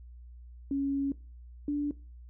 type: tone pair in turn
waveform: sine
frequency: 277.2 / 290.7 Hz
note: C#4 / D4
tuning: 0 / -18 cents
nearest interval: minor second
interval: 82 cents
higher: second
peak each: -27 dBFS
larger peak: neither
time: 0.71-1.12 / 1.68-1.91 s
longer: first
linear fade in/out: 2 ms
effects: noise-tail reverb RT60 0.3 s tail -19 dB re dry + added 60 Hz sine -46 dBFS peak until 2.29 s

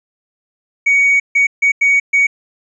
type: tone bursts at uneven times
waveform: triangle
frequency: 2243 Hz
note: C#7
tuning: 20 cents sharp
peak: -6 dBFS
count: 5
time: 0.86-1.2 / 1.35-1.47 / 1.62-1.72 / 1.81-2 / 2.13-2.27 s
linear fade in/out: 10 ms
effects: tanh soft clip ceiling -4 dBFS + resampled to 22050 Hz

